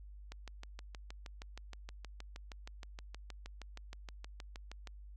click train, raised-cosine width 0.2 ms, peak -30 dBFS, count 30, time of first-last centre 0.32-4.873 s, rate 6.37 Hz, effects added 50 Hz sine -49 dBFS peak until 5.16 s

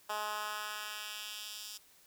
10% pulse tone with high-pass filter sweep, 210.9 Hz, G#3, 27 cents sharp, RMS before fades -41 dBFS, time 0.09-1.78 s, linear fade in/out 10 ms, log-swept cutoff 810 to 4800 Hz, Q 1.3, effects white hiss -63 dBFS RMS until 2.06 s

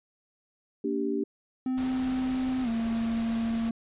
sine chord, G minor, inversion first, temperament equal with one note detuned, 233.1 / 290 / 392 Hz, Bb3 / D4 / G4, 0 / -22 / 0 cents, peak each -32 / -30 / -30 dBFS, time 0.84-1.24 s, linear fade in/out 5 ms
triangle tone with pitch glide, 257.8 to 228.4 Hz, C4 to A#3, -26 to -35 cents, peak -24 dBFS, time 1.66-3.71 s, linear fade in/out 2 ms, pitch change -209 cents, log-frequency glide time 2.63-2.68 s
pink noise, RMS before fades -41 dBFS, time 1.77-3.7 s, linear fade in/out 10 ms
effects resampled to 8000 Hz

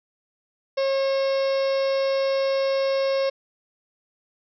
harmonic tone, 542 Hz, C#5, 39 cents flat, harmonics 1 / 2 / 3 / 4 / 5 / 6 / 7 / 8 / 9 / 10, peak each -20 / -34 / -40 / -38 / -40 / -46 / -41 / -43 / -43 / -39 dBFS, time 0.77-3.3 s, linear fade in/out 10 ms, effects none

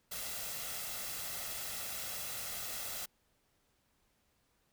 white noise with comb filter, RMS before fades -41 dBFS, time 0.11-3.06 s, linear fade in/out 10 ms, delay 1.5 ms, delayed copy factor +0.5, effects pink hiss -75 dBFS RMS until 4.72 s

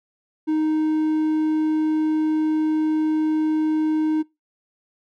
triangle tone, 311.1 Hz, D#4, in tune, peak -16 dBFS, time 0.47-4.23 s, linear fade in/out 20 ms, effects noise-tail reverb RT60 0.2 s tail -22 dB re dry

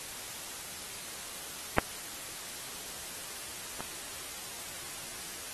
clicks, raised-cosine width 0.5 ms, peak -6 / -22 dBFS, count 2, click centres 1.784 / 3.806 s, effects white hiss -42 dBFS RMS until 5.53 s + AAC 32 kbps

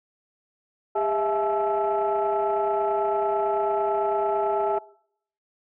sine tone cluster, 403.3 / 648 / 677 / 858 / 1325 Hz, G4 / E5 / E5 / A5 / E6, +49 / -30 / +46 / -44 / +9 cents, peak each -25 / -27 / -32 / -25 / -33 dBFS, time 0.95-4.79 s, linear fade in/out 10 ms, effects noise-tail reverb RT60 0.7 s tail -23 dB re dry + tanh soft clip ceiling -14 dBFS

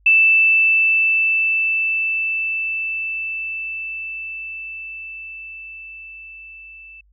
sine tone with level ramp, 2646 Hz, E7, 6 cents sharp, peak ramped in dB -9 to -38 dBFS, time 0.06-7.01 s, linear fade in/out 5 ms, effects added 50 Hz sine -53 dBFS peak until 7.12 s

